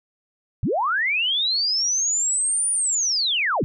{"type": "linear two-way sweep", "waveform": "sine", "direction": "up then down", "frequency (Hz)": [73.42, 9590, 73.42], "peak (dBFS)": -19, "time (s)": [0.63, 3.64], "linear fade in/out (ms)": 0, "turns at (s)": 2.71, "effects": []}